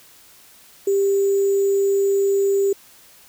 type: tone with sample-and-hold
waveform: sine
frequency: 395 Hz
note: G4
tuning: 13 cents sharp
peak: -15 dBFS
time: 0.87-2.73 s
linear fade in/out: 5 ms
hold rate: 7350 Hz
effects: white hiss -49 dBFS RMS until 3.28 s